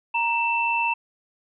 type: tone pair together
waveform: sine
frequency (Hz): 934.3 / 2664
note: A#5 / E7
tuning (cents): +4 / +18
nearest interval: octave + tritone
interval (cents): 1814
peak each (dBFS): -23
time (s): 0.14-0.94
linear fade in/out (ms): 10
effects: none